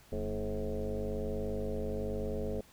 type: tone with frequency modulation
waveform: sine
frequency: 226.8 Hz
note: A#3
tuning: 47 cents flat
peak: -32 dBFS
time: 0.12-2.61 s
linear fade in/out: 5 ms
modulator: 101 Hz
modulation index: 3.4
effects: pink hiss -60 dBFS RMS until 2.72 s